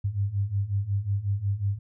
sine beating tone pair, 96.9 / 102.4 Hz, G2 / G#2, -20 / -24 cents, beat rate 5.5 Hz, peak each -29 / -26 dBFS, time 0.04-1.79 s, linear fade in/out 10 ms, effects none

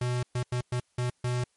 square tone bursts at uneven times, 123.47 Hz, B2, in tune, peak -27 dBFS, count 6, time 0.01-0.23 / 0.35-0.43 / 0.52-0.61 / 0.72-0.8 / 0.98-1.1 / 1.24-1.44 s, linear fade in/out 5 ms, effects white hiss -71 dBFS RMS until 1.56 s + MP3 48 kbps

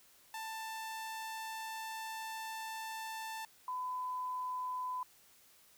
sawtooth / sine tone pair in turn, 887 / 1006.3 Hz, A5 / B5, +14 / +32 cents, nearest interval major second, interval 218 cents, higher second, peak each -37 / -36 dBFS, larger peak second, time 0.34-3.45 / 3.68-5.03 s, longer first, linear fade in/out 2 ms, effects white hiss -64 dBFS RMS until 5.77 s

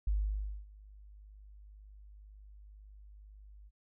sine tone with ADSR envelope, 51 Hz, G#1, 31 cents flat, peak -27 dBFS, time 0.07-3.71 s, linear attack 5 ms, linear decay 580 ms, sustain -24 dB, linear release 42 ms, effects none

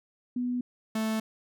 sine / 45% pulse tone pair in turn, 246.7 / 219.8 Hz, B3 / A3, -2 / -2 cents, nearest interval major second, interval 200 cents, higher first, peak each -27 dBFS, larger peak neither, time 0.36-0.61 / 0.95-1.2 s, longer neither, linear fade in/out 5 ms, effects none

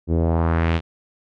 sawtooth tone with low-pass filter sweep, 82.6 Hz, E2, 4 cents sharp, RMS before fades -19 dBFS, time 0.07-0.81 s, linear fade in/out 50 ms, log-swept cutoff 340 to 3500 Hz, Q 1.7, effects none

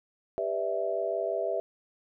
sine chord, E minor seventh, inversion first, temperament just, 395.6 / 494.4 / 593.3 / 659.3 Hz, G4 / B4 / D5 / E5, +16 / +2 / +18 / 0 cents, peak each -34 / -35 / -35 / -30 dBFS, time 0.38-1.6 s, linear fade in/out 0 ms, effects none

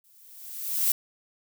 violet noise with exponential growth, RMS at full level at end -21 dBFS, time 0.04-0.92 s, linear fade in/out 2 ms, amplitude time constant 190 ms, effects none

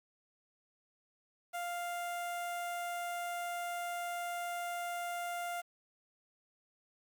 sawtooth tone with notch filter, 698.5 Hz, F5, in tune, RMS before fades -39 dBFS, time 1.53-5.62 s, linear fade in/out 20 ms, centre 4500 Hz, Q 1.2, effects 10-bit

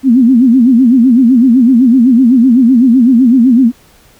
sine tone with vibrato, 246.9 Hz, B3, in tune, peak -3 dBFS, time 0.03-3.72 s, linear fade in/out 50 ms, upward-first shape sine, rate 7.9 Hz, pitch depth 160 cents each way, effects pink hiss -45 dBFS RMS until 4.19 s

